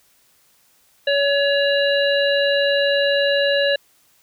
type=harmonic tone; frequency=564 Hz; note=C#5; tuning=30 cents sharp; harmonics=1 / 3 / 5 / 7; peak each=-17 / -22 / -24 / -25 dBFS; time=1.07-3.76 s; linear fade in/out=5 ms; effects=white hiss -58 dBFS RMS until 4.22 s